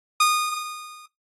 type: tone with level ramp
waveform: sawtooth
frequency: 1228 Hz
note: D#6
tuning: 23 cents flat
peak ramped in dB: -11 to -40 dBFS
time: 0.2-1.06 s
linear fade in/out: 5 ms
effects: noise-tail reverb RT60 0.2 s tail -20 dB re dry + AAC 32 kbps